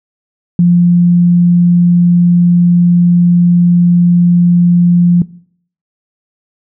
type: tone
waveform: sine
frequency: 174.61 Hz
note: F3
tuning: in tune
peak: -4 dBFS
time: 0.59-5.22 s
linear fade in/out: 2 ms
effects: noise-tail reverb RT60 0.6 s tail -20 dB re dry